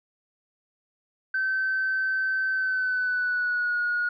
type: tone with pitch glide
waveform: sine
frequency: 1540 to 1445.2 Hz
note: G6 to F#6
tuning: -31 to -41 cents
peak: -22 dBFS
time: 1.34-4.09 s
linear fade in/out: 5 ms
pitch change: -110 cents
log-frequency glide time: 2.51-3.79 s
effects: tanh soft clip ceiling -19 dBFS